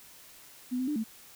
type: tone with pitch steps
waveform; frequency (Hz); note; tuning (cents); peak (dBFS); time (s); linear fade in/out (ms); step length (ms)
sine; 249.8 / 257.1 / 297.9 / 221.1; B3 / C4 / D4 / A3; +20 / -30 / +25 / +9; -28; 0.71-1.042; 20; 83
effects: white hiss -53 dBFS RMS until 1.35 s